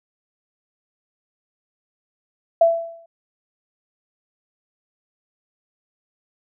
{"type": "tone with exponential decay", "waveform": "sine", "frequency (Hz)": 668, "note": "E5", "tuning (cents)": 23, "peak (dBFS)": -8, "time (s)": [2.61, 3.06], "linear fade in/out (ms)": 5, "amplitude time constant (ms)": 97, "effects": []}